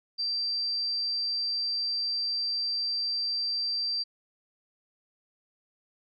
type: tone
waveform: sine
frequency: 4696 Hz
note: D8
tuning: 1 cent flat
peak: -27 dBFS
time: 0.18-4.04 s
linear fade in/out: 20 ms
effects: none